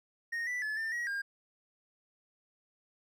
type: tone with pitch steps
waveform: triangle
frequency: 1857 / 1974 / 1722 / 1793 / 1906 / 1611 Hz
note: A#6 / B6 / A6 / A6 / A#6 / G6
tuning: -7 / -1 / -38 / +32 / +38 / +47 cents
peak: -31 dBFS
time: 0.32-1.22 s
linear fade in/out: 10 ms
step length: 150 ms
effects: none